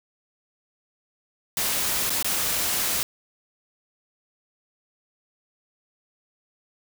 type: noise with dropouts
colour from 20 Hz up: white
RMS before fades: -25 dBFS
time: 1.57-3.03 s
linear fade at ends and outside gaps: 1 ms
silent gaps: 2.096-2.103 / 2.226-2.245 s
effects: none